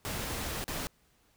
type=noise with dropouts; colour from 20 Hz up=pink; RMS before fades=-36 dBFS; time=0.05-0.87 s; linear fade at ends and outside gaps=0 ms; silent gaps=0.641-0.68 s; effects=pink hiss -68 dBFS RMS until 1.36 s